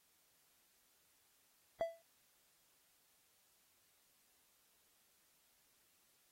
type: tone with exponential decay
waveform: triangle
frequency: 665 Hz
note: E5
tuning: 15 cents sharp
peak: -29 dBFS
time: 1.81-2.02 s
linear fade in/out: 0 ms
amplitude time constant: 44 ms
effects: white hiss -74 dBFS RMS until 6.31 s + AAC 48 kbps